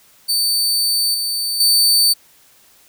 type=tone with level steps; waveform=sawtooth; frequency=4560 Hz; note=C#8; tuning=48 cents sharp; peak=-12 / -16 / -8 dBFS; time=0.28-2.14 s; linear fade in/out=20 ms; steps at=1.14 / 1.6 s; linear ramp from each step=5 ms; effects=white hiss -51 dBFS RMS until 2.88 s